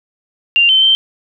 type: tone with pitch steps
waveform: sine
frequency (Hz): 2785 / 3084 / 3121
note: F7 / G7 / G7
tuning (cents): -5 / -29 / -8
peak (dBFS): -7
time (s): 0.56-0.95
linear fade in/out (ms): 0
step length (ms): 130
effects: none